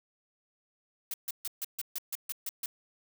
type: noise bursts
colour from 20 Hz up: blue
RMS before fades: -35 dBFS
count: 10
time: 1.11-2.66 s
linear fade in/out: 2 ms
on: 29 ms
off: 140 ms
effects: none